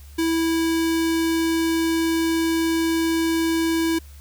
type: tone with notch filter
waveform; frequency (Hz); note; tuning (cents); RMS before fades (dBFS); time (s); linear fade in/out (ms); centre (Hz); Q
square; 328.1; E4; -8; -21; 0.18-3.99; 10; 730; 1.1
effects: added 71 Hz sine -40 dBFS peak until 4.2 s + white hiss -52 dBFS RMS until 4.2 s